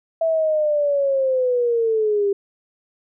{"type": "linear sweep", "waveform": "sine", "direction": "down", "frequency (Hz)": [659.3, 394.5], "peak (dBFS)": -16, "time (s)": [0.21, 2.33], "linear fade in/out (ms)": 5, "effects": []}